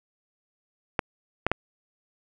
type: clicks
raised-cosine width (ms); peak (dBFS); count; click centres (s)
0.5; -7; 3; 0.992 / 1.466 / 1.516
effects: none